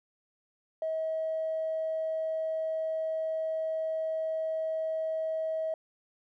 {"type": "tone with tanh clipping", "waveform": "triangle", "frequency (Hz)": 639, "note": "D#5", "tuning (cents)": 46, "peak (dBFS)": -29, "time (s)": [0.82, 5.74], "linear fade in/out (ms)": 2, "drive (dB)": 4, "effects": []}